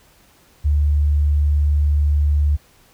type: tone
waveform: sine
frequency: 73.42 Hz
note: D2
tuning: in tune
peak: -13 dBFS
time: 0.64-2.57 s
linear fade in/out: 20 ms
effects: pink hiss -53 dBFS RMS until 2.93 s